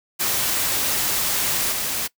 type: noise with level steps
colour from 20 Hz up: white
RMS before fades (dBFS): -22 / -25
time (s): 0.19-2.08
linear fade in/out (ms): 20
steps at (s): 1.71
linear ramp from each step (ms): 20
effects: noise-tail reverb RT60 0.1 s tail -21 dB re dry